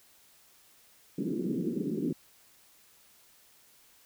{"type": "band-pass noise", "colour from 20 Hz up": "pink", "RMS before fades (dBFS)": -32, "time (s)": [1.18, 2.13], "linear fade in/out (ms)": 5, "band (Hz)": [170, 390], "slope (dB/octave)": 48, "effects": ["white hiss -61 dBFS RMS until 4.05 s"]}